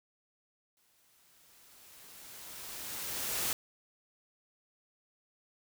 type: noise with exponential growth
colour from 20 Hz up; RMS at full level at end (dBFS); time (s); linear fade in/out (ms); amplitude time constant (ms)
white; -32; 0.77-3.53; 1; 600
effects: none